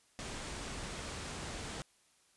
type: low-pass noise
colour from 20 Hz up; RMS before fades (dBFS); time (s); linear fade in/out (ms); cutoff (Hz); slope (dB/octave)
pink; -43; 0.19-1.82; 0; 9700; 48
effects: white hiss -69 dBFS RMS until 2.36 s + resampled to 24000 Hz